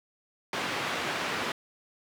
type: band-pass noise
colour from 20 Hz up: white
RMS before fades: -32 dBFS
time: 0.53-1.52 s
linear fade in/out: 2 ms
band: 150 to 2400 Hz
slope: 12 dB/octave
effects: none